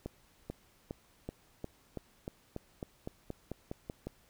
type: accelerating click train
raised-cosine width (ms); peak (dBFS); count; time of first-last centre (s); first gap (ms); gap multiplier
2; -25; 15; 0.06-4.07; 440; 0.93
effects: pink hiss -66 dBFS RMS until 4.29 s